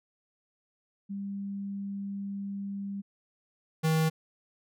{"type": "tone pair in turn", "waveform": ["sine", "square"], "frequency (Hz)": [198.8, 159.13], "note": ["G3", "D#3"], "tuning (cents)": [25, 39], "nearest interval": "major third", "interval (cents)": 386, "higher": "first", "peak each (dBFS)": [-33, -24], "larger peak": "second", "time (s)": [[1.09, 3.02], [3.83, 4.1]], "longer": "first", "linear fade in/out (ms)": 20, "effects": []}